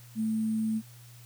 sine tone with sample-and-hold, 220 Hz, A3, in tune, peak -26 dBFS, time 0.15-0.82 s, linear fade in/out 50 ms, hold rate 8820 Hz, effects added 120 Hz sine -49 dBFS peak until 1.25 s + white hiss -56 dBFS RMS until 1.25 s

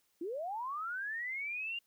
sine linear sweep, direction up, 311.1 to 2828 Hz, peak -36 dBFS, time 0.21-1.79 s, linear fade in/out 5 ms, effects white hiss -75 dBFS RMS until 1.86 s

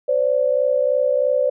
sine tone pair together, 514.9 / 578 Hz, C5 / D5, -28 / -28 cents, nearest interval major second, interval 200 cents, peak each -18 dBFS, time 0.08-1.5 s, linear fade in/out 10 ms, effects none

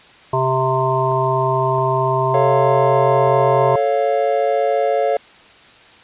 harmonic tone, 130.81 Hz, C3, in tune, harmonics 1 / 3 / 5 / 7 / 8, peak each -21 / -21 / -21 / -21 / -21 dBFS, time 0.33-3.76 s, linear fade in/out 5 ms
clicks, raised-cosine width 1 ms, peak -20 dBFS, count 3, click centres 1.116 / 1.783 / 3.274 s
triangle chord, A augmented, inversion none, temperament equal, 440 / 554.4 / 698.5 Hz, A4 / C#5 / E#5, 0 / 0 / 0 cents, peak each -18 / -16 / -17 dBFS, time 2.34-5.17 s, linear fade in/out 2 ms
effects white hiss -45 dBFS RMS until 6.03 s + resampled to 8000 Hz

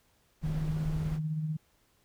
brown noise, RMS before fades -37 dBFS, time 0.41-1.2 s, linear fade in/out 50 ms
sine tone with tremolo, 155.56 Hz, D#3, in tune, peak -28 dBFS, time 0.43-1.57 s, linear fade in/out 10 ms, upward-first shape sine, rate 16 Hz, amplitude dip 40%
effects pink hiss -69 dBFS RMS until 2.04 s

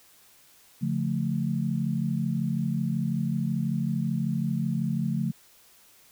sine chord, Db augmented, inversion none, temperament equal with one note detuned, 141.67 / 174.61 / 220 Hz, Db3 / F3 / A3, +38 / 0 / 0 cents, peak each -29 dBFS, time 0.81-5.32 s, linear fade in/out 20 ms, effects white hiss -57 dBFS RMS until 6.11 s

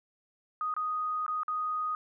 sine tone with dropouts, 1244.5 Hz, D#6, in tune, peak -29 dBFS, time 0.61-1.95 s, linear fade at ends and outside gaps 1 ms, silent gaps 0.74-0.765 / 1.264-1.28 / 1.433-1.481 s, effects none

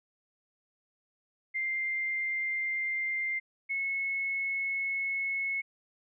sine tone pair in turn, 2097 / 2190 Hz, C7 / C#7, +3 / -22 cents, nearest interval minor second, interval 75 cents, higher second, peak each -29 / -29 dBFS, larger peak neither, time 1.54-3.4 / 3.69-5.62 s, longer second, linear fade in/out 20 ms, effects none

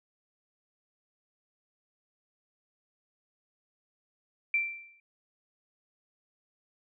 sine tone with exponential decay, 2349 Hz, D7, in tune, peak -22 dBFS, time 4.54-5 s, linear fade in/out 2 ms, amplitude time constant 100 ms, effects none

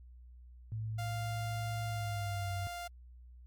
sine tone with pitch glide, 110 to 95.76 Hz, A2 to G2, 0 to -40 cents, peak -35 dBFS, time 0.72-2.67 s, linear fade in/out 0 ms, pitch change -240 cents, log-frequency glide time 1.86-2.5 s
sawtooth tone, 698.5 Hz, F5, in tune, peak -36 dBFS, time 0.98-2.88 s, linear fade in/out 10 ms
effects added 61 Hz sine -51 dBFS peak until 3.46 s + MP3 96 kbps

